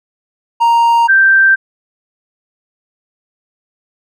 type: tone pair in turn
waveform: triangle / sine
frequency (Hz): 932.3 / 1567.9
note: A#5 / G6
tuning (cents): 0 / 0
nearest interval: major sixth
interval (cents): 900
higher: second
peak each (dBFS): -5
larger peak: neither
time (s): 0.6-1.08 / 1.08-1.56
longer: neither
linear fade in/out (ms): 20
effects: none